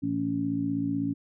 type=harmonic tone; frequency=56 Hz; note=A1; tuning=31 cents sharp; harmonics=2 / 3 / 4 / 5; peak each=-36 / -35 / -35 / -27 dBFS; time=0.02-1.14 s; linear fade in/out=20 ms; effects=none